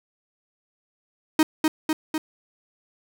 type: tone with echo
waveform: 45% pulse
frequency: 312.9 Hz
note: D#4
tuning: 10 cents sharp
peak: -14 dBFS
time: 1.39-1.43 s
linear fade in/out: 2 ms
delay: 250 ms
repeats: 3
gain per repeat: -3 dB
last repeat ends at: 2.18 s
effects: none